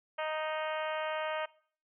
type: harmonic tone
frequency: 311.1 Hz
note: D#4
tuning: in tune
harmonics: 2 / 3 / 4 / 5 / 6 / 7 / 8 / 9 / 10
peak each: -35 / -39 / -41 / -43 / -45 / -46 / -47 / -48 / -49 dBFS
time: 0.18-1.46 s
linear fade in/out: 10 ms
effects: noise-tail reverb RT60 0.5 s tail -22 dB re dry